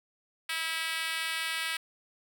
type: tone with high-pass filter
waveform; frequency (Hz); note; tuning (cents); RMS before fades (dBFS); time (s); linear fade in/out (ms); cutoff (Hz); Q
5% pulse; 324.8; E4; -26; -33; 0.49-1.77; 5; 1700; 1.2
effects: none